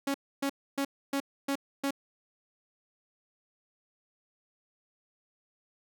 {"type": "tone bursts", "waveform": "sawtooth", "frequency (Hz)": 277.2, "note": "C#4", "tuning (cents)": 0, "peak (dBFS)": -24, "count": 6, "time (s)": [0.07, 1.908], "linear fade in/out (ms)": 5, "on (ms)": 73, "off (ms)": 280, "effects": []}